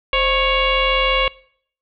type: tone with frequency modulation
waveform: sine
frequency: 1661.2 Hz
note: G#6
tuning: in tune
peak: -14 dBFS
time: 0.13-1.28 s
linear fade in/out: 2 ms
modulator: 568 Hz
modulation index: 2.7
effects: noise-tail reverb RT60 0.6 s tail -23 dB re dry